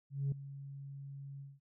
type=tone with ADSR envelope; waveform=sine; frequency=138.9 Hz; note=C#3; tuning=4 cents sharp; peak=-28 dBFS; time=0.1-1.6 s; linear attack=220 ms; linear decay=3 ms; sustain=-16 dB; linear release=200 ms; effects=tanh soft clip ceiling -29 dBFS